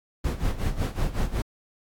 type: noise with tremolo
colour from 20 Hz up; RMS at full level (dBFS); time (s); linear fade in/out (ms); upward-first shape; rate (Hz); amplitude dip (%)
brown; -23; 0.24-1.42; 5; sine; 5.4; 80
effects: AAC 64 kbps